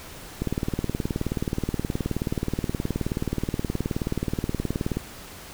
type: click train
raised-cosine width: 3 ms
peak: -12 dBFS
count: 87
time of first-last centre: 0.42-4.97 s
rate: 18.9 Hz
effects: pink hiss -42 dBFS RMS until 5.53 s